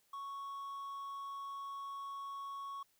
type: tone with quantisation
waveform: triangle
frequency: 1108.7 Hz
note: C#6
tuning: in tune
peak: -40 dBFS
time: 0.13-2.83 s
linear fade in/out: 5 ms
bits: 11
effects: white hiss -74 dBFS RMS until 2.99 s